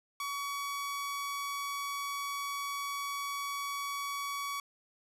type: tone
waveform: sawtooth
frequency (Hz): 1130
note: C#6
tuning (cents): +33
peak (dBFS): -31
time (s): 0.2-4.6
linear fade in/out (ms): 2
effects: resampled to 32000 Hz